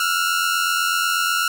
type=tone pair together; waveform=sawtooth; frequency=1340.9 / 1429 Hz; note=E6 / F6; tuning=+29 / +39 cents; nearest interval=minor second; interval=110 cents; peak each=-18 / -17 dBFS; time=0-1.48 s; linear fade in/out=2 ms; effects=none